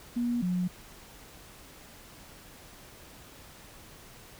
sine tone pair in turn, 240 / 180.18 Hz, B3 / F#3, -49 / -46 cents, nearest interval perfect fourth, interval 497 cents, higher first, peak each -26 / -26 dBFS, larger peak neither, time 0.16-0.42 / 0.42-0.68 s, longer neither, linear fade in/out 10 ms, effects pink hiss -51 dBFS RMS until 4.39 s

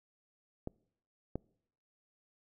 clicks, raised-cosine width 2 ms, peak -24 / -22 dBFS, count 2, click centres 0.674 / 1.356 s, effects noise-tail reverb RT60 0.7 s tail -26 dB re dry

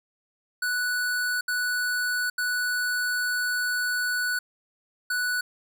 square tone bursts at uneven times, 1480 Hz, F#6, in tune, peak -25 dBFS, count 4, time 0.62-1.41 / 1.48-2.3 / 2.38-4.39 / 5.1-5.41 s, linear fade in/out 5 ms, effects none

